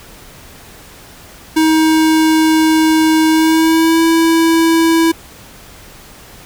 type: tone with pitch glide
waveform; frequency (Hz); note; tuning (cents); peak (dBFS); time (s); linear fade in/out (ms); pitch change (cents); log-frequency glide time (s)
square; 316.6 to 328.5; D#4 to E4; +30 to -6; -9; 1.56-5.12; 10; +64; 3.29-4.02
effects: pink hiss -38 dBFS RMS until 6.45 s